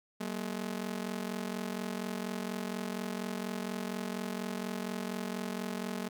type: ring-modulated tone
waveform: sawtooth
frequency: 211.9 Hz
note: G#3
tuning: 35 cents sharp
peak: -28 dBFS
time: 0.2-6.09 s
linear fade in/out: 10 ms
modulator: 22.1 Hz
effects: none